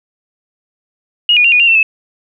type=tone with pitch steps; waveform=sine; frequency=2876 / 2449 / 2769 / 2459 / 2777 / 2691 / 2604 Hz; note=F#7 / D#7 / F7 / D#7 / F7 / E7 / E7; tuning=-50 / -28 / -15 / -21 / -10 / +35 / -22 cents; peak=-6 dBFS; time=1.29-1.829 s; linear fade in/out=2 ms; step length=77 ms; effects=none